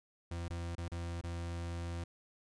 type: tone with dropouts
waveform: 40% pulse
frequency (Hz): 85.4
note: F2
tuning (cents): -38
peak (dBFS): -37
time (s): 0.31-2.04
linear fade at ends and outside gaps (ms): 5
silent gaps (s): 0.482-0.502 / 0.753-0.78 / 0.882-0.917 / 1.213-1.237
effects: resampled to 22050 Hz + 13-bit